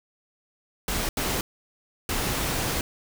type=noise bursts at uneven times; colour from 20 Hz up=pink; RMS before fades=-27 dBFS; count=3; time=0.88-1.09 / 1.17-1.41 / 2.09-2.81 s; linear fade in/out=2 ms; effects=none